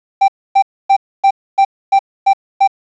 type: tone bursts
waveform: triangle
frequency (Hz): 784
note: G5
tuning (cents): 0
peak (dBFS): -4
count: 8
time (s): 0.21-2.676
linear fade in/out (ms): 10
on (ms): 72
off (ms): 270
effects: resampled to 16000 Hz + 7-bit